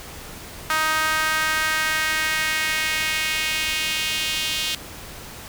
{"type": "tone with high-pass filter sweep", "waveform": "sawtooth", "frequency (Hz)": 313.2, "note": "D#4", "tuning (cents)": 11, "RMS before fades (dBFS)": -23, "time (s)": [0.7, 4.75], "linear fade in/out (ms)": 2, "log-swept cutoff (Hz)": [1300, 3100], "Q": 2.3, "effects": ["pink hiss -38 dBFS RMS until 5.48 s"]}